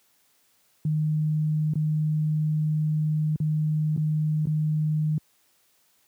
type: tone with dropouts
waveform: sine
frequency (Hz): 153.8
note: D#3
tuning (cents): -20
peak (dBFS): -21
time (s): 0.85-5.18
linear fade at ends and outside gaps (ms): 2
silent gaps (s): 1.736-1.755 / 3.36-3.401 / 3.964-3.975 / 4.456-4.47
effects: white hiss -65 dBFS RMS until 6.07 s + high-pass 80 Hz 12 dB/octave